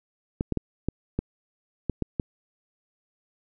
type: clicks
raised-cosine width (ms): 3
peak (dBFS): -12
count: 8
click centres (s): 0.409 / 0.523 / 0.573 / 0.886 / 1.19 / 1.897 / 2.023 / 2.198
effects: none